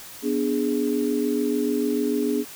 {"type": "chord", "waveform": "sine", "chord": "G# diminished", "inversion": "first", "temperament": "equal", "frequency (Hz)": [246.9, 293.7, 415.3], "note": ["B3", "D4", "G#4"], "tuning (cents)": [0, 0, 0], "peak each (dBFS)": -25, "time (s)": [0.22, 2.45], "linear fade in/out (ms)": 50, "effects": ["white hiss -41 dBFS RMS until 2.55 s"]}